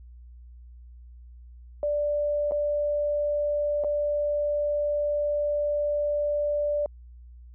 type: tone with dropouts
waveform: sine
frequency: 587.3 Hz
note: D5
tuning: in tune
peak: -23 dBFS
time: 1.83-6.86 s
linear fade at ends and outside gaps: 1 ms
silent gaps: 2.511-2.519 / 3.838-3.845 s
effects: added 60 Hz sine -44 dBFS peak until 7.54 s